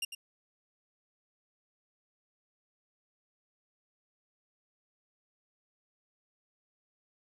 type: tone with echo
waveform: sawtooth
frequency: 2794 Hz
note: F7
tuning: in tune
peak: -28 dBFS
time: 0.02-0.05 s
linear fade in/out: 5 ms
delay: 100 ms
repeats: 1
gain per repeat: -9 dB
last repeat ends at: 0.15 s
effects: resampled to 32000 Hz